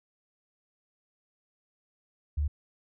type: tone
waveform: sine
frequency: 73.7 Hz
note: D2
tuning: 7 cents sharp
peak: -25 dBFS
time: 2.37-2.48 s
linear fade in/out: 10 ms
effects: none